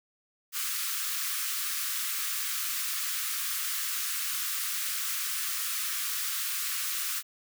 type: high-pass noise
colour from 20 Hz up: white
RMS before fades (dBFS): -32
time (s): 0.52-7.23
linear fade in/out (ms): 50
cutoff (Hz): 1100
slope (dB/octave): 96
effects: none